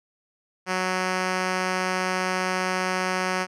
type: tone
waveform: 5% pulse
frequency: 185 Hz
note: F#3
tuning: in tune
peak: -12 dBFS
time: 0.66-3.47 s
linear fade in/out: 50 ms
effects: low-pass 7000 Hz 12 dB/octave